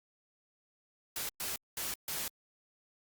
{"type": "noise bursts at uneven times", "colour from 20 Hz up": "white", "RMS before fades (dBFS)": -37, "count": 4, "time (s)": [[1.16, 1.29], [1.4, 1.56], [1.77, 1.94], [2.08, 2.28]], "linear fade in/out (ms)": 2, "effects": ["Opus 48 kbps"]}